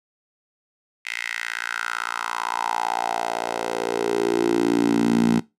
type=tone with high-pass filter sweep; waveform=10% pulse; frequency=57.8 Hz; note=A#1; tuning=14 cents flat; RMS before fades=-23 dBFS; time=1.05-5.4 s; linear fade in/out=10 ms; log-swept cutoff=2200 to 210 Hz; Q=4.3; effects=noise-tail reverb RT60 0.2 s tail -19 dB re dry + low-pass 10000 Hz 12 dB/octave